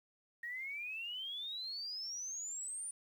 sine exponential sweep, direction up, 1862 to 9397 Hz, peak -40 dBFS, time 0.43-2.91 s, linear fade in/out 5 ms, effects 11-bit

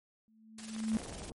sine tone with exponential growth, 220 Hz, A3, in tune, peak -26 dBFS, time 0.28-0.97 s, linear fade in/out 0 ms, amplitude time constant 150 ms
white noise with tremolo, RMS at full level -46 dBFS, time 0.58-1.3 s, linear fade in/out 5 ms, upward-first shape square, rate 20 Hz, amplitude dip 50%
clicks, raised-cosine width 0.5 ms, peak -33 dBFS, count 12, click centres 0.764 / 0.803 / 0.839 / 0.883 / 0.918 / 0.95 / 0.986 / 1.017 / 1.061 / 1.095 / 1.126 / 1.219 s
pink low-pass noise, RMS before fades -46 dBFS, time 0.93-1.32 s, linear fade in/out 0 ms, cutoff 850 Hz, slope 24 dB/octave
effects MP3 48 kbps

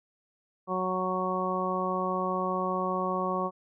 harmonic tone, 185 Hz, F#3, in tune, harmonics 1 / 2 / 3 / 4 / 5 / 6, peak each -34 / -34 / -34 / -36 / -37 / -31 dBFS, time 0.67-3.51 s, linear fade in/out 50 ms, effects none

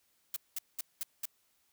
blue noise bursts, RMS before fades -36 dBFS, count 5, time 0.34-1.255 s, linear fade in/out 2 ms, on 23 ms, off 200 ms, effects white hiss -73 dBFS RMS until 1.72 s

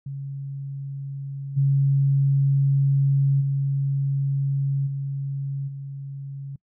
sine tone with level steps, 138.2 Hz, C#3, 5 cents flat, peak -29 / -16 / -20 / -25 / -31 dBFS, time 0.06-6.56 s, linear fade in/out 5 ms, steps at 1.56 / 3.4 / 4.86 / 5.67 s, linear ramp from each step 20 ms, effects noise-tail reverb RT60 0.1 s tail -25 dB re dry

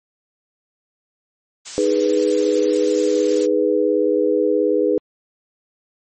blue noise, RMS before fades -27 dBFS, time 1.65-3.47 s, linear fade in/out 20 ms
sine chord, G# minor, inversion second, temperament equal, 311.1 / 415.3 / 493.9 Hz, D#4 / G#4 / B4, 0 / 0 / 0 cents, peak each -20 / -18 / -18 dBFS, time 1.78-4.98 s, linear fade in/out 0 ms
effects MP3 32 kbps

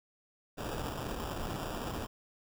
pink noise with sample-and-hold, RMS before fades -38 dBFS, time 0.57-2.07 s, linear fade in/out 20 ms, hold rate 2100 Hz, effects none

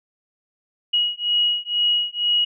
sine beating tone pair, 2900 / 2902.1 Hz, F#7 / F#7, -35 / -34 cents, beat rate 2.1 Hz, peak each -21 dBFS, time 0.93-2.45 s, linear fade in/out 10 ms, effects none

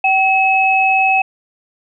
sine tone pair together, 766 / 2577 Hz, G5 / E7, -40 / -40 cents, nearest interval octave + major sixth, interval 2100 cents, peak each -13 dBFS, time 0.04-1.22 s, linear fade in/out 5 ms, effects none

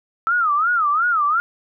sine tone with vibrato, 1296 Hz, E6, 30 cents flat, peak -15 dBFS, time 0.27-1.4 s, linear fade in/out 0 ms, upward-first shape sine, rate 2.8 Hz, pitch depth 200 cents each way, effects none

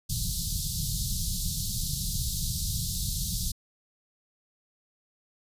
pink band-stop noise, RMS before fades -30 dBFS, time 0.09-3.52 s, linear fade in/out 10 ms, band 180 to 3800 Hz, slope 48 dB/octave, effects resampled to 32000 Hz

